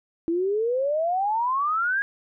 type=exponential sweep; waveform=sine; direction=up; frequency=325.3 to 1661.2 Hz; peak=-21 dBFS; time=0.28-2.02 s; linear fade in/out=0 ms; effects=none